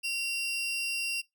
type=tone pair together; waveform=40% pulse; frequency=2751 / 4882 Hz; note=F7 / D#8; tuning=-27 / -34 cents; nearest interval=minor seventh; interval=993 cents; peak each=-29 / -37 dBFS; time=0.03-1.22 s; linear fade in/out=20 ms; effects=noise-tail reverb RT60 0.2 s tail -23 dB re dry